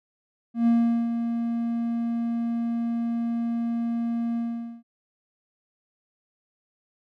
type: tone with ADSR envelope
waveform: triangle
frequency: 233.1 Hz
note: A#3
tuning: in tune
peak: -14 dBFS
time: 0.54-4.83 s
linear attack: 130 ms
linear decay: 410 ms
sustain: -8 dB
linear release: 460 ms
effects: none